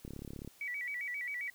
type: click train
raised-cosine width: 3 ms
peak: -31 dBFS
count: 16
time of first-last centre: 0.05-0.476 s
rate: 35.2 Hz
type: tone with vibrato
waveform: sine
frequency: 2109 Hz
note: C7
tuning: 13 cents sharp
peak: -36 dBFS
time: 0.61-1.5 s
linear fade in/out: 2 ms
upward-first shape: square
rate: 7.5 Hz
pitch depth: 130 cents each way
effects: white hiss -62 dBFS RMS until 1.54 s